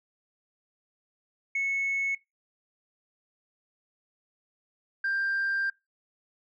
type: tone pair in turn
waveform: sine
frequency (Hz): 2200 / 1586.1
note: C#7 / G6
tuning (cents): -14 / +20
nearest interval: tritone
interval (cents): 566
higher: first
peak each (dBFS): -24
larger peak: neither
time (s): 1.55-2.15 / 5.04-5.7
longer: second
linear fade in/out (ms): 5
effects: noise-tail reverb RT60 0.2 s tail -22 dB re dry + tanh soft clip ceiling -23 dBFS